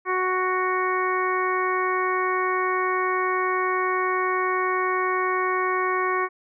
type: harmonic tone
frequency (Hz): 370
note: F#4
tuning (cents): 0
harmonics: 1 / 2 / 3 / 4 / 5 / 6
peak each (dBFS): -26 / -33 / -24 / -33 / -30 / -32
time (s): 0.05-6.29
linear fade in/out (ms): 50
effects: none